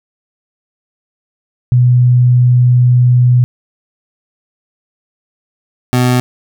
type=tone pair in turn; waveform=sine / 25% pulse; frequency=123.8 / 124.88 Hz; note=B2 / B2; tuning=+5 / +20 cents; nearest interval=unison; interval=15 cents; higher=second; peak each=-5 dBFS; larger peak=neither; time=1.72-3.44 / 5.93-6.2 s; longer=first; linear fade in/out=0 ms; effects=none